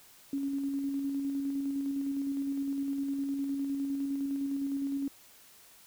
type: tone with tremolo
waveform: sine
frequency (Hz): 277.2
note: C#4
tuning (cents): 0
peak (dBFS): -29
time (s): 0.33-5.08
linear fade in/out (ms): 2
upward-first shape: square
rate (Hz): 9.8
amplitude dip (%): 25
effects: white hiss -57 dBFS RMS until 5.86 s